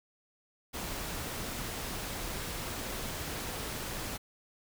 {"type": "noise", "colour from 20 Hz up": "pink", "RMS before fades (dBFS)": -38, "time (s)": [0.73, 4.18], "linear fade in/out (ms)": 20, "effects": []}